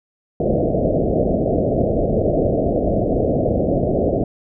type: low-pass noise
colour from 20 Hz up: white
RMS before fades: -18 dBFS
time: 0.4-4.24 s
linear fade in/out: 2 ms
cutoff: 680 Hz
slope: 96 dB/octave
effects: none